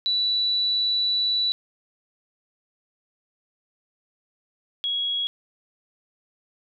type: tone pair in turn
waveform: sine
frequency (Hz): 3951 / 3322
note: B7 / G#7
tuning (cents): 0 / 0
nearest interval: minor third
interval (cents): 300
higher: first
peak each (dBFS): -20 / -23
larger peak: first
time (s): 0.06-1.52 / 4.84-5.27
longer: first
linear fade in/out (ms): 0
effects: none